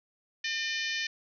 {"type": "harmonic tone", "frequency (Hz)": 603, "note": "D5", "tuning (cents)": 46, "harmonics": [3, 4, 5, 6, 7, 8, 9, 10], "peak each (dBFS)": [-34, -36, -38, -40, -41, -42, -43, -44], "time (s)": [0.44, 1.07], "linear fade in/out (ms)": 5, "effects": []}